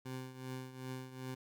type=tone with tremolo; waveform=20% pulse; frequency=129.5 Hz; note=C3; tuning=17 cents flat; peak=-35 dBFS; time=0.05-1.35 s; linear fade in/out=10 ms; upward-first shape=triangle; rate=2.6 Hz; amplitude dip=75%; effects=none